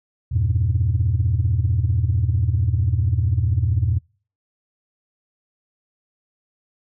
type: chord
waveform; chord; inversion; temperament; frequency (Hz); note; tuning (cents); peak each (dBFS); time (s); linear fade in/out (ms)
sine; E diminished; none; equal with one note detuned; 82.41 / 98 / 118.17; E2 / G2 / Bb2; 0 / 0 / +24; -20; 0.31-3.99; 20
effects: noise-tail reverb RT60 0.4 s tail -26 dB re dry + tanh soft clip ceiling -10 dBFS